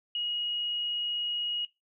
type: tone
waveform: sine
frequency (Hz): 2891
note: F#7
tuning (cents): -41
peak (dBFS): -29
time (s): 0.15-1.65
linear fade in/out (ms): 2
effects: noise-tail reverb RT60 0.2 s tail -18 dB re dry